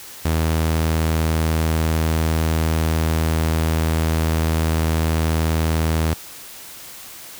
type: tone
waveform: sawtooth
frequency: 80.2 Hz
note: E2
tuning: 47 cents flat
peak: -13 dBFS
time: 0.25-6.14 s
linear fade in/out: 5 ms
effects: white hiss -38 dBFS RMS until 7.39 s